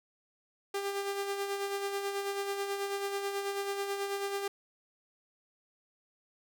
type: tone with tremolo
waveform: sawtooth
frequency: 398.3 Hz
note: G4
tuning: 28 cents sharp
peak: -27 dBFS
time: 0.74-4.48 s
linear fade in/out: 5 ms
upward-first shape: sine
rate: 9.2 Hz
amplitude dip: 45%
effects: none